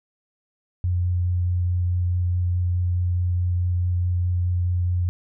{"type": "tone with vibrato", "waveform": "sine", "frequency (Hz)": 89, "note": "F2", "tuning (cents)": 33, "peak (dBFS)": -19, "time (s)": [0.84, 5.09], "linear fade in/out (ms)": 0, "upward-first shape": "triangle", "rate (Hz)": 4.7, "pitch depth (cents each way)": 12, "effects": []}